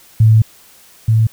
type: tone pair in turn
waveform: sine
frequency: 110.3 / 111.2 Hz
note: A2 / A2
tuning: +5 / +19 cents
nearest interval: unison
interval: 14 cents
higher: second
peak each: -5 / -8 dBFS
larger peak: first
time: 0.2-0.42 / 1.08-1.27 s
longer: first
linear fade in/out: 5 ms
effects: white hiss -45 dBFS RMS until 1.32 s